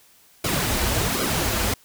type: noise with flanger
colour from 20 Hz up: pink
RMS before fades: -23 dBFS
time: 0.44-1.74 s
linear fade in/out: 5 ms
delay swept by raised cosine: 1.1 to 7.1 ms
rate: 1.3 Hz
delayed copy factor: -0.7
effects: white hiss -55 dBFS RMS until 1.84 s